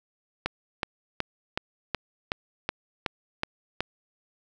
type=click train; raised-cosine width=0.3 ms; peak=-10 dBFS; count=10; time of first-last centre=0.46-3.806 s; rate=2.69 Hz; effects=none